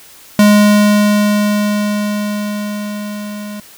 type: tone with level ramp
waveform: square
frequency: 207.7 Hz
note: G#3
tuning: in tune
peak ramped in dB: -5 to -25 dBFS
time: 0.39-3.6 s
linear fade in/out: 2 ms
effects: white hiss -40 dBFS RMS until 3.77 s